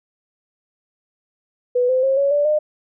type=tone with pitch steps; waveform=sine; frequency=493.9 / 514.6 / 536.1 / 558.6 / 581.9 / 606.3 Hz; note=B4 / C5 / C5 / C#5 / D5 / D#5; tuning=0 / -29 / +42 / +13 / -16 / -45 cents; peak=-14 dBFS; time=1.75-2.59 s; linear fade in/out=10 ms; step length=140 ms; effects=none